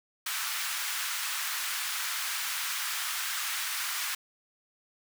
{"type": "high-pass noise", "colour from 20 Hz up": "pink", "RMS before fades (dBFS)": -33, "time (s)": [0.26, 4.15], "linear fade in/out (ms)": 5, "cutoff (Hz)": 1200, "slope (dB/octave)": 24, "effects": []}